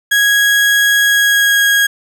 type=tone with pitch glide; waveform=35% pulse; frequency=1655 to 1642.6 Hz; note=G#6 to G#6; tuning=-6 to -20 cents; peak=-7 dBFS; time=0.11-1.87 s; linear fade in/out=10 ms; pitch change=-14 cents; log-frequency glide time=1.04-1.61 s; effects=none